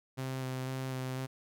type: tone with vibrato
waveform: sawtooth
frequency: 130.5 Hz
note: C3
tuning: 4 cents flat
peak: -31 dBFS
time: 0.17-1.27 s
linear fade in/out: 20 ms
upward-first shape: square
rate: 2 Hz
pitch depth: 12 cents each way
effects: none